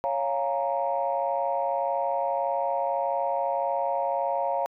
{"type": "chord", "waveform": "sine", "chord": "Bb minor seventh", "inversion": "first", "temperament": "equal", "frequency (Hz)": [554.4, 698.5, 830.6, 932.3], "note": ["Db5", "F5", "Ab5", "Bb5"], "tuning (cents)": [0, 0, 0, 0], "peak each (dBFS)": [-28, -28, -33, -29], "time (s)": [0.04, 4.66], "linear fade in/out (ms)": 0, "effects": ["tanh soft clip ceiling -15 dBFS"]}